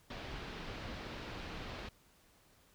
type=low-pass noise; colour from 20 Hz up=pink; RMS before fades=-45 dBFS; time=0.1-1.89 s; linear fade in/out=5 ms; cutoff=4400 Hz; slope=24 dB/octave; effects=pink hiss -67 dBFS RMS until 2.74 s